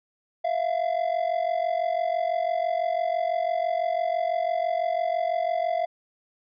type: ring-modulated tone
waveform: triangle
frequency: 680 Hz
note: F5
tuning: 46 cents flat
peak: -18 dBFS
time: 0.44-5.86 s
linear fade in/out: 10 ms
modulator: 23 Hz
effects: resampled to 11025 Hz